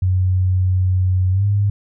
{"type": "tone with pitch glide", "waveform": "sine", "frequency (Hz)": [92.5, 101.46], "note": ["F#2", "G#2"], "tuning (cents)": [0, -40], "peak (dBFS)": -13, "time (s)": [0.02, 1.7], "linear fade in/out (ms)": 5, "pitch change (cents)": 160, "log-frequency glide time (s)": [1.31, 1.45], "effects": []}